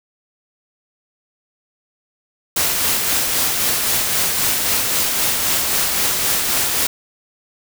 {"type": "noise with tremolo", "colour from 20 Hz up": "white", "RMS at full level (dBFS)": -17, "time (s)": [2.56, 6.87], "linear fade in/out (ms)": 5, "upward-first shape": "sine", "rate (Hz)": 3.8, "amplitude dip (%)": 30, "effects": []}